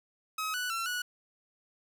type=tone with pitch steps; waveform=sawtooth; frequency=1274 / 1481 / 1349 / 1468 Hz; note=D#6 / F#6 / E6 / F#6; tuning=+41 / +1 / +40 / -14 cents; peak=-28 dBFS; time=0.38-1.02 s; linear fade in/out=5 ms; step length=160 ms; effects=none